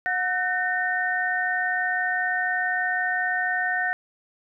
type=tone cluster; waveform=sine; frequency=728 / 1511 / 1826 Hz; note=F#5 / F#6 / A#6; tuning=-28 / +36 / -36 cents; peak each=-28 / -27 / -25 dBFS; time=0.06-3.93 s; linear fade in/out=0 ms; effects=none